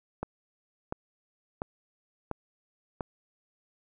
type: click train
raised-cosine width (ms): 1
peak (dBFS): -18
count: 5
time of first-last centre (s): 0.23-3.008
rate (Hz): 1.44
effects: none